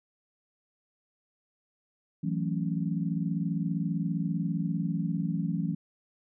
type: chord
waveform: sine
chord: F# minor seventh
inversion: third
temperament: equal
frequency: 164.81 / 185 / 220 / 277.2 Hz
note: E3 / F#3 / A3 / C#4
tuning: 0 / 0 / 0 / 0 cents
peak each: -30 / -32 / -36 / -36 dBFS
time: 2.23-5.75 s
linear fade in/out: 10 ms
effects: none